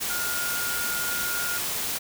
sine tone in noise, 1421 Hz, F6, 30 cents sharp, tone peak -30 dBFS, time 0.09-1.59 s, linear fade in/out 20 ms, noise white, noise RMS -29 dBFS, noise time 0-1.99 s, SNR -4 dB, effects none

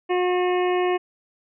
harmonic tone, 361.1 Hz, F#4, 42 cents flat, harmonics 1 / 2 / 3 / 5 / 6 / 7 / 8, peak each -20 / -26 / -30 / -34 / -36 / -37 / -38 dBFS, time 0.09-0.98 s, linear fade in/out 20 ms, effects none

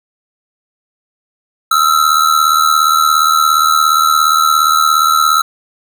square ring-modulated tone, 1318.5 Hz, E6, in tune, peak -6 dBFS, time 1.71-5.42 s, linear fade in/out 5 ms, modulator 38.6 Hz, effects none

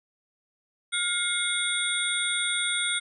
sine tone cluster, 1421 / 2143 / 3399 / 3711 / 8900 Hz, F6 / C7 / G#7 / A#7 / C#9, +30 / +41 / +39 / -9 / +6 cents, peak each -31 dBFS, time 0.92-3 s, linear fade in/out 20 ms, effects none

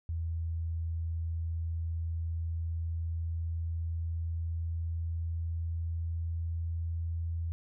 sine tone with pitch glide, 82.41 to 83.27 Hz, E2 to E2, 0 to +18 cents, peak -31 dBFS, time 0.09-7.52 s, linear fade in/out 0 ms, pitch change +18 cents, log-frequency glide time 0.85-7.21 s, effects none

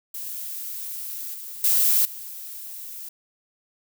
violet noise with level steps, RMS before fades -33 / -37 / -19 / -37 dBFS, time 0.14-3.09 s, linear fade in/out 5 ms, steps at 1.34 / 1.64 / 2.05 s, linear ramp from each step 2 ms, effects none

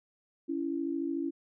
sine tone pair together, 280.2 / 333.8 Hz, C#4 / E4, +19 / +22 cents, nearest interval minor third, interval 303 cents, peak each -33 / -33 dBFS, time 0.48-1.31 s, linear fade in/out 20 ms, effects none

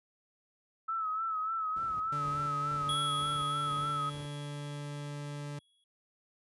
sine tone with vibrato, 1300 Hz, E6, 24 cents flat, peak -31 dBFS, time 0.88-4.1 s, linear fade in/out 10 ms, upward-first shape sine, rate 3.4 Hz, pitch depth 52 cents each way
brown noise with tremolo, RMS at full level -45 dBFS, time 1.76-4.26 s, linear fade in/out 5 ms, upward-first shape square, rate 2.1 Hz, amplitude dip 70%
40% pulse tone, 145.4 Hz, D3, 17 cents flat, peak -37 dBFS, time 2.12-5.59 s, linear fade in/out 5 ms
square tone with exponential decay, 3341 Hz, G#7, 10 cents sharp, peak -32 dBFS, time 2.89-5.84 s, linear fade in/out 2 ms, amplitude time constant 640 ms
effects high-pass 80 Hz 12 dB/octave + resampled to 24000 Hz

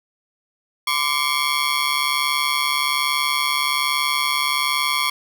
15% pulse ring-modulated tone, 1100 Hz, C#6, 14 cents flat, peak -9 dBFS, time 0.87-5.1 s, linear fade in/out 5 ms, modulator 70.6 Hz, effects 8-bit

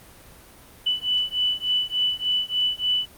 sine beating tone pair, 2979 / 2982.4 Hz, F#7 / F#7, +11 / +13 cents, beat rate 3.4 Hz, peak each -24 dBFS, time 0.86-3.06 s, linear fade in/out 10 ms, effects pink hiss -48 dBFS RMS until 3.17 s + Opus 32 kbps

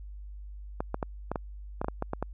clicks, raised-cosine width 1 ms, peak -16 dBFS, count 11, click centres 0.805 / 0.944 / 1.028 / 1.316 / 1.358 / 1.815 / 1.845 / 1.884 / 2.024 / 2.134 / 2.226 s, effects added 50 Hz sine -40 dBFS peak until 2.33 s

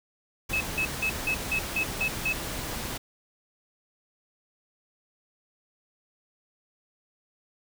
pink noise, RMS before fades -34 dBFS, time 0.49-2.98 s, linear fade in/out 10 ms
sine tone bursts, 2588 Hz, E7, 32 cents flat, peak -24 dBFS, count 8, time 0.53-2.328 s, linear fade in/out 5 ms, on 76 ms, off 170 ms
effects none

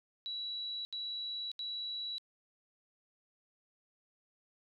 sine tone bursts, 3919 Hz, B7, 14 cents flat, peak -37 dBFS, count 3, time 0.26-2.182 s, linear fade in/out 0 ms, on 590 ms, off 76 ms, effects none

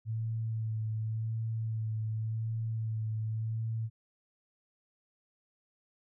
sine tone with vibrato, 111 Hz, A2, 16 cents sharp, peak -31 dBFS, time 0.05-3.9 s, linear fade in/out 50 ms, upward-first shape sine, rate 0.89 Hz, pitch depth 23 cents each way, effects none

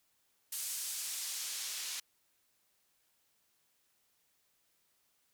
white noise with band-pass filter sweep, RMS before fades -40 dBFS, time 0.52-2 s, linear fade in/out 5 ms, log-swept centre 8900 to 4400 Hz, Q 0.75, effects white hiss -75 dBFS RMS until 5.33 s

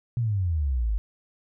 sine exponential sweep, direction down, 124 to 49.06 Hz, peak -22 dBFS, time 0.17-0.98 s, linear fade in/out 0 ms, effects none

